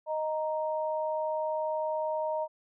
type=tone pair together; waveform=sine; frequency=622.3 / 932.4 Hz; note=D#5 / A#5; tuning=0 / 0 cents; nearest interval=perfect fifth; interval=700 cents; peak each=-30 / -33 dBFS; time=0.06-2.48 s; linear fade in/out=50 ms; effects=none